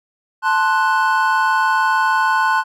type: chord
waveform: triangle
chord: F# diminished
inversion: first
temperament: equal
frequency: 880 / 1046.5 / 1480 Hz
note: A5 / C6 / F#6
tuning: 0 / 0 / 0 cents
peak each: -16 dBFS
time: 0.42-2.64 s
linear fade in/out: 50 ms
effects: none